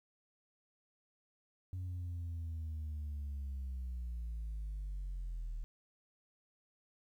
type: linear sweep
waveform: sine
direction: down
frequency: 92.5 to 37.96 Hz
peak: -36 dBFS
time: 1.73-5.64 s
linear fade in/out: 0 ms
effects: tanh soft clip ceiling -37 dBFS + 12-bit